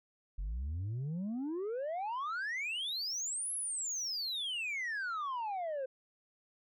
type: exponential two-way sweep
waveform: sine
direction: up then down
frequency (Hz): 43.52 to 11175 to 511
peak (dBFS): -32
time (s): 0.38-5.86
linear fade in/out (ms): 10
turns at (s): 3.53
effects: tanh soft clip ceiling -34 dBFS